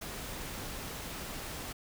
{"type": "noise", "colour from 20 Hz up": "pink", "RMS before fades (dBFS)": -41, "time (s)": [0.01, 1.73], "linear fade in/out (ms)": 10, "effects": []}